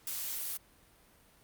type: noise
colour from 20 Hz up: blue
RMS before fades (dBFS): -37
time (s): 0.07-0.57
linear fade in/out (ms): 2
effects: pink hiss -63 dBFS RMS until 1.43 s + Opus 48 kbps